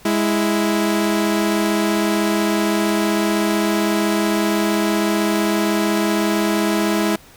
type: tone pair together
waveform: sawtooth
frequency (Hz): 207.7 / 329.4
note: G#3 / E4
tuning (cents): 0 / -1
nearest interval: minor sixth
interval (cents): 799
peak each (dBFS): -15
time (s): 0.05-7.16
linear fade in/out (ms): 5
effects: pink hiss -46 dBFS RMS until 7.36 s